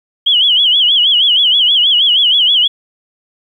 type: tone with vibrato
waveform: sine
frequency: 3136 Hz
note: G7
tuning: in tune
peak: -7 dBFS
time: 0.26-2.68 s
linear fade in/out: 10 ms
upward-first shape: sine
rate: 6.3 Hz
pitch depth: 150 cents each way
effects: 8-bit